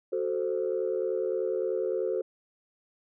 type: chord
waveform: sine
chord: F# diminished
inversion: none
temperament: equal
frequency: 370 / 440 / 523.3 Hz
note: F#4 / A4 / C5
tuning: 0 / 0 / 0 cents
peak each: -30 / -30 / -31 dBFS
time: 0.12-2.22 s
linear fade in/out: 10 ms
effects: tanh soft clip ceiling -19 dBFS